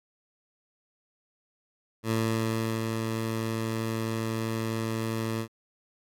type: tone with ADSR envelope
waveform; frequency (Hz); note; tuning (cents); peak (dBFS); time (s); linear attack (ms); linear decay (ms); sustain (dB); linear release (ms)
15% pulse; 112.3; A2; +36; -18; 2.03-5.48; 78; 720; -4; 80
effects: AAC 64 kbps